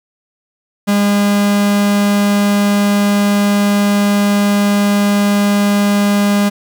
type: tone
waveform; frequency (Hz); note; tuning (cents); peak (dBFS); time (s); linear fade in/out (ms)
45% pulse; 203.5; G#3; -35; -10; 0.87-6.5; 20
effects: 8-bit